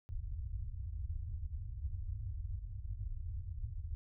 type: low-pass noise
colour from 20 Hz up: white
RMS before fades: -41 dBFS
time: 0.09-3.95 s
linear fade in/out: 0 ms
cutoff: 100 Hz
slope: 48 dB/octave
effects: none